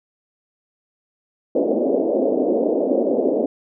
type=band-pass noise; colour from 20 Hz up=white; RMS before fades=-19 dBFS; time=1.55-3.46 s; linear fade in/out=5 ms; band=230 to 610 Hz; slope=48 dB/octave; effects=none